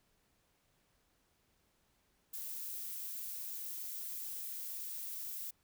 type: noise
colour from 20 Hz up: violet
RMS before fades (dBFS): -43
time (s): 2.33-5.51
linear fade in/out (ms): 10
effects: pink hiss -75 dBFS RMS until 5.63 s

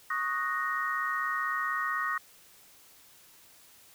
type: chord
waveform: sine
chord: D# minor seventh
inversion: third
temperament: equal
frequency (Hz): 1108.7 / 1244.5 / 1480 / 1864.7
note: C#6 / D#6 / F#6 / A#6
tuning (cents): 0 / 0 / 0 / 0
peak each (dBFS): -35 / -33 / -38 / -32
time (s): 0.1-2.18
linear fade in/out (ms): 5
effects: white hiss -57 dBFS RMS until 3.94 s

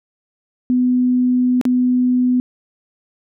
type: tone with dropouts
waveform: sine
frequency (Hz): 250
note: B3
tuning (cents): +21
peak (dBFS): -12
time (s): 0.7-2.4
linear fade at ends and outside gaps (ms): 0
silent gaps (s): 1.613-1.653
effects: none

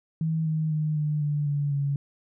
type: tone with pitch steps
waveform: sine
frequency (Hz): 160.4 / 157.01 / 153.69 / 150.44 / 147.26 / 144.14 / 141.1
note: E3 / D#3 / D#3 / D3 / D3 / D3 / C#3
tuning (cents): -47 / +16 / -21 / +42 / +5 / -32 / +31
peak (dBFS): -23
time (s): 0.21-1.96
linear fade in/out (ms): 2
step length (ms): 250
effects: none

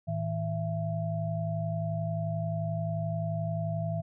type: tone cluster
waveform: sine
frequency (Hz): 108.7 / 160.1 / 669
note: A2 / D#3 / E5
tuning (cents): -21 / +50 / +25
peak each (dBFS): -33 / -32 / -35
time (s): 0.07-4.02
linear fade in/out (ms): 20
effects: none

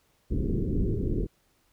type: low-pass noise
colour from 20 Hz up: pink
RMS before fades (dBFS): -27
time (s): 0.3-1.27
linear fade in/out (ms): 20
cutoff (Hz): 420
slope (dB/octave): 48
effects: pink hiss -68 dBFS RMS until 1.72 s

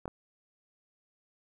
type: clicks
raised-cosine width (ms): 1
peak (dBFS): -23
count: 2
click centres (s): 0.056 / 0.079
effects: 10-bit

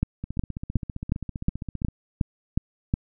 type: two click trains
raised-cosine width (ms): 5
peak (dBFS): -19 / -9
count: 26 / 9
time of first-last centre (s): 0.24-1.885 / 0.03-2.939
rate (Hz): 15.2 / 2.75
effects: none

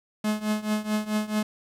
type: tone with tremolo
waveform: 45% pulse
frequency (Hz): 213.1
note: G#3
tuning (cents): +45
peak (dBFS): -21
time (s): 0.24-1.43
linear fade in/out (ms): 5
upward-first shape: triangle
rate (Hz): 4.6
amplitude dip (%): 90
effects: resampled to 32000 Hz + 9-bit

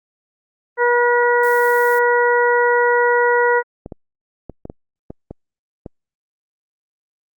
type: harmonic tone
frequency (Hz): 482.3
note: B4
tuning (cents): -41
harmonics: 1 / 2 / 3 / 4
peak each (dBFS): -15 / -18 / -20 / -21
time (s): 0.77-3.63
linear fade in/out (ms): 50
type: noise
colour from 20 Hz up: violet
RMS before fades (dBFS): -34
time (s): 1.43-1.99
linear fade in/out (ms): 5
type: clicks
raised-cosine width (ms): 2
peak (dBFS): -17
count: 8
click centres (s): 3.861 / 3.922 / 4.497 / 4.654 / 4.699 / 5.105 / 5.31 / 5.862
effects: Opus 32 kbps

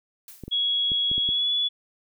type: noise with exponential decay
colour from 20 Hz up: blue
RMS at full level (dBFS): -41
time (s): 0.28-0.65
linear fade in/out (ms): 1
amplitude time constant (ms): 79
type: clicks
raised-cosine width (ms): 3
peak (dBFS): -23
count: 6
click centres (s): 0.437 / 0.48 / 0.918 / 1.115 / 1.18 / 1.29
type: tone with pitch glide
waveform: sine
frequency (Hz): 3336 to 3418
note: G#7 to G#7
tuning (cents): +7 to +49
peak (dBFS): -21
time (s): 0.51-1.69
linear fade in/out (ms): 20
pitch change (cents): +42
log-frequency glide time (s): 1.24-1.5
effects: none

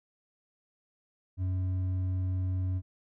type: tone with hard clipping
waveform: sine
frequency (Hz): 92.5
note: F#2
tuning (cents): 0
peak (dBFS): -29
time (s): 1.37-2.82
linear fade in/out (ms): 50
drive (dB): 4
effects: none

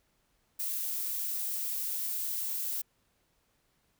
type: noise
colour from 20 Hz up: violet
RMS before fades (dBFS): -34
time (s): 0.59-2.82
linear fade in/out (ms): 10
effects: pink hiss -73 dBFS RMS until 3.99 s

